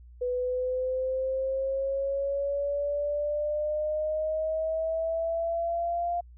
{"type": "exponential sweep", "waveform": "sine", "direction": "up", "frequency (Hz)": [493.9, 698.5], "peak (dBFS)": -26, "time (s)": [0.21, 6.21], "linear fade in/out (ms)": 10, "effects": ["added 60 Hz sine -47 dBFS peak until 6.37 s"]}